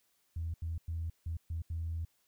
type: tone bursts at uneven times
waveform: sine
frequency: 82.41 Hz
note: E2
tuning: in tune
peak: -33 dBFS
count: 6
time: 0.36-0.54 / 0.62-0.78 / 0.88-1.1 / 1.26-1.37 / 1.5-1.62 / 1.7-2.05 s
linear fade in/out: 5 ms
effects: tanh soft clip ceiling -29 dBFS + white hiss -74 dBFS RMS until 2.27 s